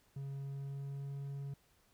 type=tone with pitch glide; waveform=triangle; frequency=138 to 139.52 Hz; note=C#3 to C#3; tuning=-7 to +12 cents; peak=-38 dBFS; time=0.16-1.54 s; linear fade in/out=5 ms; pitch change=+19 cents; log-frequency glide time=0.33-1.15 s; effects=pink hiss -71 dBFS RMS until 1.93 s